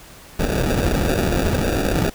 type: noise with sample-and-hold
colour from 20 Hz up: pink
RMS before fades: -19 dBFS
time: 0.39-2.1 s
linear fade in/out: 5 ms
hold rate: 1050 Hz
effects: pink hiss -43 dBFS RMS until 2.14 s